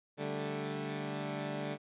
15% pulse chord, D suspended fourth, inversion none, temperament equal, 146.83 / 196 / 220 Hz, D3 / G3 / A3, 0 / 0 / 0 cents, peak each -32 / -35 / -36 dBFS, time 0.17-1.78 s, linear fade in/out 50 ms, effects resampled to 8000 Hz

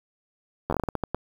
slowing click train, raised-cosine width 1 ms, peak -12 dBFS, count 11, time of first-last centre 0.7-1.146 s, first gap 11 ms, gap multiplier 1.29, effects 7-bit

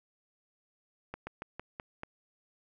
slowing click train, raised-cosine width 0.5 ms, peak -24 dBFS, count 6, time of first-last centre 1.14-2.034 s, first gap 130 ms, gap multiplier 1.16, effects none

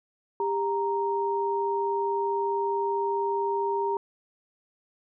sine tone pair together, 398.4 / 932.3 Hz, G4 / A#5, +28 / 0 cents, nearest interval octave + minor third, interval 1472 cents, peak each -27 dBFS, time 0.4-3.97 s, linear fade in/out 2 ms, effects none

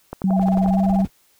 click train, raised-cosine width 1 ms, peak -15 dBFS, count 7, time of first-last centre 0.13-0.661 s, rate 11.3 Hz
sine tone with pitch glide, 190 to 193.1 Hz, F#3 to G3, +46 to -26 cents, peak -15 dBFS, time 0.24-1.05 s, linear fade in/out 2 ms, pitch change +28 cents, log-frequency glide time 0.72-0.79 s
sine tone with vibrato, 729 Hz, F#5, 26 cents flat, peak -23 dBFS, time 0.27-1.05 s, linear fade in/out 50 ms, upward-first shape square, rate 16 Hz, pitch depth 150 cents each way
brown noise with tremolo, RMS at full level -30 dBFS, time 0.36-1.1 s, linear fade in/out 50 ms, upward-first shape sine, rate 19 Hz, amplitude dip 90%
effects white hiss -59 dBFS RMS until 1.39 s

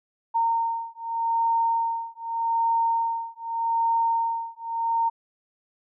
sine beating tone pair, 918 / 918.83 Hz, A#5 / A#5, -27 / -25 cents, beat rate 0.83 Hz, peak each -25 dBFS, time 0.34-5.1 s, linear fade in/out 20 ms, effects none

